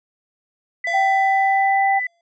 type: tone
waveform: sine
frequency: 1994 Hz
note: B6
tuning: 16 cents sharp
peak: -21 dBFS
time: 0.84-2.07 s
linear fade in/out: 5 ms
type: tone with exponential decay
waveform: square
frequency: 683 Hz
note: F5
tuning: 39 cents flat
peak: -24 dBFS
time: 0.87-2.21 s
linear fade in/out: 2 ms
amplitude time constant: 290 ms
type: tone with pitch glide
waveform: sine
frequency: 775 to 783.1 Hz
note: G5 to G5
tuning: -20 to -2 cents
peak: -15 dBFS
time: 0.93-2 s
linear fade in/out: 20 ms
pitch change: +18 cents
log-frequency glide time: 1.24-1.81 s
effects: resampled to 16000 Hz